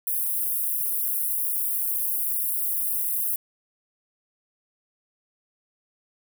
white high-pass noise, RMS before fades -26 dBFS, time 0.07-3.36 s, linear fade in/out 2 ms, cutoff 10000 Hz, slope 48 dB/octave, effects none

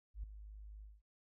sine tone with ADSR envelope, 51.91 Hz, G#1, in tune, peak -38 dBFS, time 0.14-1.02 s, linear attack 94 ms, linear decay 6 ms, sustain -11 dB, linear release 200 ms, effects none

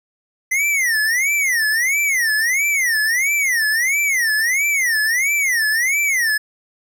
square tone with vibrato, 2002 Hz, B6, 23 cents sharp, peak -16 dBFS, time 0.51-6.38 s, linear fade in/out 10 ms, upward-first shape sine, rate 1.5 Hz, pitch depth 270 cents each way, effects none

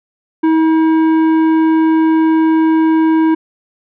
sine tone with tanh clipping, 320.1 Hz, D#4, 49 cents sharp, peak -10 dBFS, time 0.43-3.35 s, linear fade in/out 10 ms, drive 11 dB, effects none

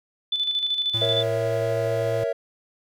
sine tone with tremolo, 3500 Hz, A7, 10 cents flat, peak -20 dBFS, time 0.32-1.23 s, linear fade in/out 5 ms, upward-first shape square, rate 13 Hz, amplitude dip 50%
square tone with pitch glide, 112.9 to 113.62 Hz, A2 to A#2, +45 to -44 cents, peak -29 dBFS, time 0.94-2.24 s, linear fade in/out 5 ms, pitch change +11 cents, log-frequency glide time 1.46-1.76 s
triangle chord, A# diminished, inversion none, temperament equal, 466.2 / 554.4 / 659.3 Hz, A#4 / C#5 / E5, 0 / 0 / 0 cents, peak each -25 dBFS, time 1.01-2.33 s, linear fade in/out 10 ms
effects none

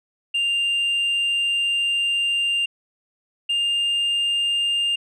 sine tone pair in turn, 2794 / 2806 Hz, F7 / F7, 0 / +8 cents, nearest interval unison, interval 8 cents, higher second, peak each -16 dBFS, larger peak neither, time 0.34-2.66 / 3.49-4.96 s, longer first, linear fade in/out 10 ms, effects tanh soft clip ceiling -18 dBFS

